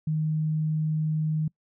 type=tone; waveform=sine; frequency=155.56 Hz; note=D#3; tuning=in tune; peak=-23 dBFS; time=0.07-1.48 s; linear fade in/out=5 ms; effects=noise-tail reverb RT60 0.1 s tail -25 dB re dry